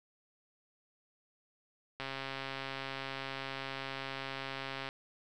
click train, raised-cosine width 0.3 ms, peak -23 dBFS, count 391, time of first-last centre 2-4.889 s, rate 135 Hz, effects none

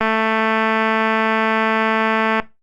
click train, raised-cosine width 0.5 ms, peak -3 dBFS, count 529, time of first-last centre 0.01-2.399 s, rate 221 Hz, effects noise-tail reverb RT60 0.2 s tail -18 dB re dry + Opus 32 kbps

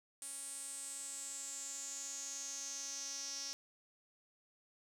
sawtooth tone with band-pass filter sweep, 277.2 Hz, C#4, in tune, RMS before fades -45 dBFS, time 0.22-3.53 s, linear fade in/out 0 ms, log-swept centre 9000 to 5600 Hz, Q 7.7, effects none

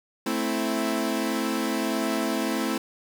sawtooth chord, A minor, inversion none, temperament equal, 220 / 261.6 / 329.6 Hz, A3 / C4 / E4, 0 / 0 / 0 cents, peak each -25 dBFS, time 0.26-2.78 s, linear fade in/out 5 ms, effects 7-bit

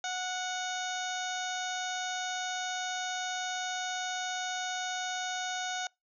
harmonic tone with a mistuned harmonic, 735 Hz, F#5, 12 cents flat, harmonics 1 / 2 / 3 / 4 / 5 / 6 / 7 / 8 / 9, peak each -36 / -38 / -45 / -45 / -41 / -51 / -50 / -47 / -42 dBFS, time 0.04-5.87 s, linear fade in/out 2 ms, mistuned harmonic 3, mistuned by +20 cents, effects noise-tail reverb RT60 0.2 s tail -25 dB re dry

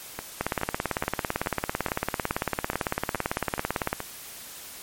two click trains, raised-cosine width 0.5 ms, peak -15 / -9 dBFS, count 10 / 64, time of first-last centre 0.19-4.004 / 0.41-3.93 s, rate 2.36 / 17.9 Hz, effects white hiss -42 dBFS RMS until 4.82 s + MP3 64 kbps

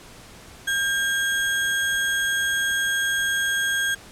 sine tone with sample-and-hold, 1600 Hz, G6, 35 cents sharp, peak -20 dBFS, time 0.67-3.95 s, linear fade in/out 10 ms, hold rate 4900 Hz, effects pink hiss -45 dBFS RMS until 4.11 s + low-pass 11000 Hz 12 dB/octave

